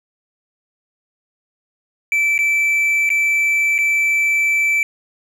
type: tone with dropouts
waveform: triangle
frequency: 2323 Hz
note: D7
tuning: 20 cents flat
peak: -12 dBFS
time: 2.12-4.83 s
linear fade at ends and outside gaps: 1 ms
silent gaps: 2.379-2.389 / 3.092-3.102 / 3.781-3.787 s
effects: none